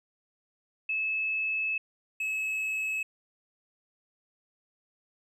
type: tone pair in turn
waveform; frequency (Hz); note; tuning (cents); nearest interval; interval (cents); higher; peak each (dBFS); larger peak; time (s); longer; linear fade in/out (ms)
sine / triangle; 2600 / 2582; E7 / E7; -24 / -37; unison; 13; first; -27; neither; 0.89-1.78 / 2.2-3.03; first; 5
effects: none